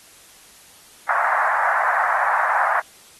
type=band-pass noise; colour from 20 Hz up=pink; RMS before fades=-20 dBFS; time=1.09-2.8 s; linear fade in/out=2 ms; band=700 to 1800 Hz; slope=48 dB/octave; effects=white hiss -48 dBFS RMS until 3.19 s + AAC 32 kbps